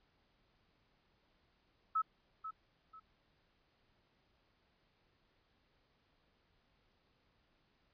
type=tone with echo; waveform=sine; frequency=1297 Hz; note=E6; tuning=28 cents flat; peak=-30 dBFS; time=1.95-2.02 s; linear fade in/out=10 ms; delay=490 ms; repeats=2; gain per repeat=-11 dB; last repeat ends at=3 s; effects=pink hiss -75 dBFS RMS until 7.93 s + resampled to 11025 Hz